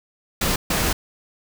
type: noise bursts at uneven times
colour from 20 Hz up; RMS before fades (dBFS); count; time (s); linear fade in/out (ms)
pink; -21; 2; 0.41-0.56 / 0.7-0.93; 5
effects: none